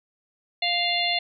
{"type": "harmonic tone", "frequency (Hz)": 698.5, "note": "F5", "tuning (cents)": 0, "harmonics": [1, 3, 4, 5, 6], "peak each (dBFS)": [-28, -28, -28, -28, -28], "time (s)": [0.62, 1.19], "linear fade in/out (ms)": 5, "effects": []}